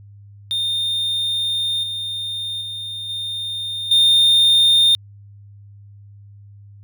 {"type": "tone with level steps", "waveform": "triangle", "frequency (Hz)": 3639, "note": "A#7", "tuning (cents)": -42, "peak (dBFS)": [-17, -22, -25, -22, -9], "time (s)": [0.51, 4.95], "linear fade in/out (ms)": 0, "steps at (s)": [1.83, 2.61, 3.09, 3.91], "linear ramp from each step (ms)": 5, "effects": ["added 101 Hz sine -40 dBFS peak until 6.83 s"]}